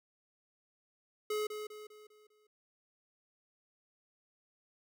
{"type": "tone with echo", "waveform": "square", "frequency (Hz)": 424.6, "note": "G#4", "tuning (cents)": 38, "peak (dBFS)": -33, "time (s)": [1.3, 1.47], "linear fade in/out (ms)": 5, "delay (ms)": 200, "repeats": 5, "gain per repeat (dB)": -7, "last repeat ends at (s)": 2.47, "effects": []}